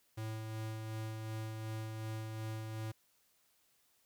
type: tone with tremolo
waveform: square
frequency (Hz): 110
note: A2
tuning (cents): 0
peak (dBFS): -39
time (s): 0.17-2.92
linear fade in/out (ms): 10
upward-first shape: sine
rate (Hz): 2.7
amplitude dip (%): 30
effects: white hiss -73 dBFS RMS until 4.05 s